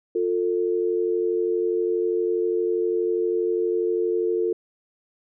sine tone pair together, 354.1 / 446.5 Hz, F4 / A4, +24 / +25 cents, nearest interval major third, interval 401 cents, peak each -23 / -23 dBFS, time 0.15-4.53 s, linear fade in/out 5 ms, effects none

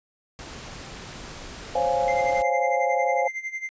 pink noise, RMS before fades -39 dBFS, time 0.39-2.42 s, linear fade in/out 0 ms
sine chord, Db major seventh, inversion third, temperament equal, 523.3 / 554.4 / 698.5 / 830.6 Hz, C5 / Db5 / F5 / Ab5, 0 / 0 / 0 / 0 cents, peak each -25 / -28 / -26 / -25 dBFS, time 1.75-3.28 s, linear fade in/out 5 ms
triangle tone with tremolo, 2088 Hz, C7, 4 cents flat, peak -25 dBFS, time 2.08-3.69 s, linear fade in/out 0 ms, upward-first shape sine, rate 11 Hz, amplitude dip 80%
effects resampled to 16000 Hz

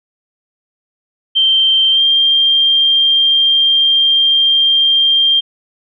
sine tone with pitch glide, 3136 to 3187 Hz, G7 to G7, 0 to +28 cents, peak -8 dBFS, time 1.35-5.41 s, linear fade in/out 20 ms, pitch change +28 cents, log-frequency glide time 1.91-2.01 s, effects none

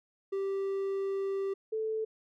triangle / sine tone pair in turn, 390.9 / 438.8 Hz, G4 / A4, -5 / -5 cents, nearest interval major second, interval 200 cents, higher second, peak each -28 / -30 dBFS, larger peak first, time 0.32-1.54 / 1.72-2.05 s, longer first, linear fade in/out 10 ms, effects none

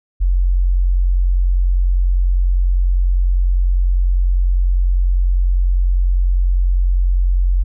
sine tone, 45 Hz, F#1, 47 cents flat, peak -11 dBFS, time 0.2-7.64 s, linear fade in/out 20 ms, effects none

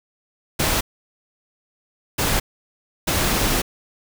pink noise bursts at uneven times, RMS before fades -20 dBFS, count 3, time 0.59-0.81 / 2.18-2.4 / 3.07-3.62 s, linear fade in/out 10 ms, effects none

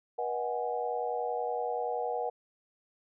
sine chord, G# minor seventh, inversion first, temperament equal with one note detuned, 482.9 / 622.3 / 740 / 830.6 Hz, B4 / D#5 / F#5 / G#5, -39 / 0 / 0 / 0 cents, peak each -34 / -39 / -34 / -38 dBFS, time 0.18-2.3 s, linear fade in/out 10 ms, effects none

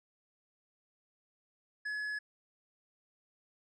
triangle tone with tanh clipping, 1698 Hz, G#6, 38 cents sharp, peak -36 dBFS, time 1.85-2.19 s, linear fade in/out 10 ms, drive 10 dB, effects none

